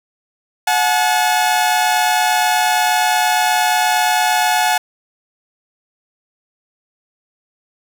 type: tone pair together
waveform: sawtooth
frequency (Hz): 729 / 857.5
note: F#5 / A5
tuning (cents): -26 / -45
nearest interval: minor third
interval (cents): 281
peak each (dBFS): -12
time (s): 0.67-4.78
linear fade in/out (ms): 5
effects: none